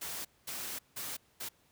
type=noise bursts at uneven times; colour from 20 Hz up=white; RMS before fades=-40 dBFS; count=4; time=0.01-0.25 / 0.47-0.79 / 0.96-1.17 / 1.4-1.49 s; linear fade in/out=10 ms; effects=pink hiss -68 dBFS RMS until 1.71 s + high-pass 60 Hz 12 dB/octave